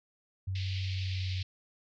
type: tone with pitch glide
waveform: sine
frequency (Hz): 94.9 to 93.22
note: F#2 to F#2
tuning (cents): +44 to +13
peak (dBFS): -31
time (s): 0.47-1.43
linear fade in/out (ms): 10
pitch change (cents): -31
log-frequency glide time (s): 0.86-1.31
type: band-pass noise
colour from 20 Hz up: white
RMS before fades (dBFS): -44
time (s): 0.55-1.43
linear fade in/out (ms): 5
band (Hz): 2100 to 4800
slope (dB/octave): 48
effects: none